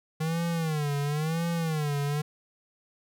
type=tone with vibrato; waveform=square; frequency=155.56 Hz; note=D#3; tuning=in tune; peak=-27 dBFS; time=0.2-2.22 s; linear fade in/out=10 ms; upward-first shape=sine; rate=0.97 Hz; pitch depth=150 cents each way; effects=none